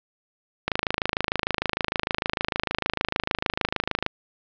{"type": "click train", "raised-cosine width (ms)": 0.3, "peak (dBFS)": -6, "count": 91, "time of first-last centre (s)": [0.68, 4.063], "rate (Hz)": 26.6, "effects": ["low-pass 5000 Hz 12 dB/octave"]}